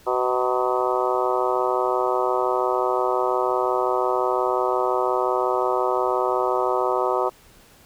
harmonic tone with a mistuned harmonic, 125.7 Hz, B2, 31 cents sharp, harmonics 3 / 4 / 5 / 6 / 7 / 8 / 9 / 10, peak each -25 / -26 / -27 / -28 / -28 / -29 / -30 / -30 dBFS, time 0.06-7.3 s, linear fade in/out 20 ms, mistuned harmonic 7, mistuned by +52 cents, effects pink hiss -52 dBFS RMS until 7.85 s

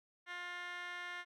15% pulse tone with band-pass filter, 353.6 Hz, F4, 22 cents sharp, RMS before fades -45 dBFS, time 0.26-1.25 s, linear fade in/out 50 ms, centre 2100 Hz, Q 6.2, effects none

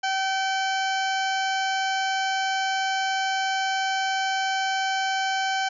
harmonic tone with a mistuned harmonic, 769 Hz, G5, 33 cents flat, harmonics 1 / 2 / 3 / 4 / 5 / 6 / 7 / 8 / 9, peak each -25 / -28 / -35 / -33 / -41 / -41 / -39 / -41 / -43 dBFS, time 0.03-5.69 s, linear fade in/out 10 ms, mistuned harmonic 5, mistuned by +110 cents, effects none

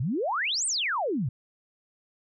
sine exponential two-way sweep, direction up then down, 110 to 9060 to 110 Hz, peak -25 dBFS, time 0-1.29 s, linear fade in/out 5 ms, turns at 0.66 s, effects none

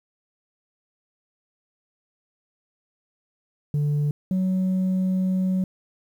sine tone pair in turn, 146.83 / 186.6 Hz, D3 / F#3, 0 / +15 cents, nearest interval major third, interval 415 cents, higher second, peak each -17 dBFS, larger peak neither, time 3.74-4.11 / 4.31-5.64 s, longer second, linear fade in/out 2 ms, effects tanh soft clip ceiling -19 dBFS + 9-bit

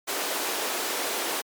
pink high-pass noise, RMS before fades -29 dBFS, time 0.07-1.42 s, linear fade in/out 20 ms, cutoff 330 Hz, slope 24 dB/octave, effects MP3 96 kbps

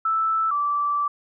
sine tone pair in turn, 1318.5 / 1163 Hz, E6 / D6, 0 / -17 cents, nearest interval major second, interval 217 cents, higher first, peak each -19 / -20 dBFS, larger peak first, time 0.05-0.51 / 0.51-1.08 s, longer second, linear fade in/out 5 ms, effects none

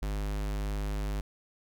square tone, 50.9 Hz, G#1, 34 cents flat, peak -31 dBFS, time 0.02-1.21 s, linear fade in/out 5 ms, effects none

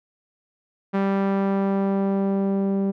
sawtooth tone with low-pass filter sweep, 196 Hz, G3, in tune, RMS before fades -22 dBFS, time 0.93-2.92 s, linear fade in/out 20 ms, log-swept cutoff 1700 to 430 Hz, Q 0.82, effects none

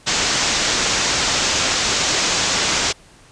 white low-pass noise, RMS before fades -19 dBFS, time 0.06-2.93 s, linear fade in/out 20 ms, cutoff 7200 Hz, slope 48 dB/octave, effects pink hiss -48 dBFS RMS until 3.31 s + resampled to 22050 Hz

